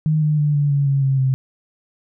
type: tone with pitch steps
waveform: sine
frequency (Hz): 155.1 / 151.56 / 148.1 / 144.71 / 141.41 / 138.18 / 135.02 / 131.94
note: D#3 / D#3 / D3 / D3 / C#3 / C#3 / C#3 / C3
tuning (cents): -5 / -45 / +15 / -25 / +35 / -5 / -45 / +15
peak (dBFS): -14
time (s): 0.06-1.34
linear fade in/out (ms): 0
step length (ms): 160
effects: none